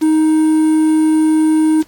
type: tone with quantisation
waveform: triangle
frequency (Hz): 313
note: D#4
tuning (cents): +10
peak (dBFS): -7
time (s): 0.01-1.83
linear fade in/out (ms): 20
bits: 5
effects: pink hiss -50 dBFS RMS until 1.87 s + AAC 64 kbps